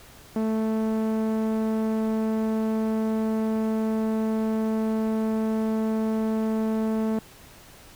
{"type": "tone with low-pass filter", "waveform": "sawtooth", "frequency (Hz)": 220, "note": "A3", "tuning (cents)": 0, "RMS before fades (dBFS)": -25, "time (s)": [0.36, 7.19], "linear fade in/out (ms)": 2, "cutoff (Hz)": 880, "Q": 0.52, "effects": ["pink hiss -49 dBFS RMS until 7.95 s"]}